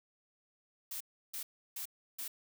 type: noise bursts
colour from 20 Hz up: blue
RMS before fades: -41 dBFS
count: 4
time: 0.91-2.28 s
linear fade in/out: 5 ms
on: 95 ms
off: 330 ms
effects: none